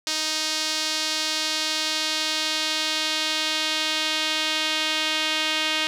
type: tone with band-pass filter sweep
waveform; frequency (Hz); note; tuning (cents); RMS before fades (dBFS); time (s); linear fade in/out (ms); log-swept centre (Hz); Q
sawtooth; 311.9; D#4; +4; -25; 0.07-5.87; 0; 4900 to 3200; 1.8
effects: none